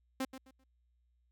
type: tone with echo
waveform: sawtooth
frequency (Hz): 263.3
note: C4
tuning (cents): +11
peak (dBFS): -29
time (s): 0.2-0.25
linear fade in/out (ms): 5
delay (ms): 130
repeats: 3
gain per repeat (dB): -12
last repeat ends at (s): 0.64
effects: added 60 Hz sine -70 dBFS peak until 1.31 s